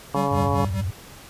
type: harmonic tone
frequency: 140.6 Hz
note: C#3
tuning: 25 cents sharp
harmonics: 1 / 2 / 3 / 4 / 5 / 6 / 7 / 8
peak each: -29 / -29 / -29 / -29 / -29 / -29 / -29 / -29 dBFS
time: 0.14-0.65 s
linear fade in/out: 5 ms
type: tone with tremolo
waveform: square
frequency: 192.4 Hz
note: G3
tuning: 32 cents flat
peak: -25 dBFS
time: 0.15-0.82 s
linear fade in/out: 20 ms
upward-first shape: sine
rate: 4.9 Hz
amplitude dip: 90%
type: tone with vibrato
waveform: sine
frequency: 95.5 Hz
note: G2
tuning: 45 cents flat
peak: -23 dBFS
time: 0.31-0.91 s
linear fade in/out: 10 ms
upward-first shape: square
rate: 14 Hz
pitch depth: 180 cents each way
effects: pink hiss -44 dBFS RMS until 1.29 s + resampled to 32000 Hz